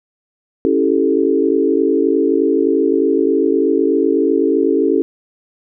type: chord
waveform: sine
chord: A dominant seventh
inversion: first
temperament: equal with one note detuned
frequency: 277.2 / 328.7 / 392 / 440 Hz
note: C#4 / E4 / G4 / A4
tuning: 0 / -5 / 0 / 0 cents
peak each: -17 dBFS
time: 0.65-5.02 s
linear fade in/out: 0 ms
effects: none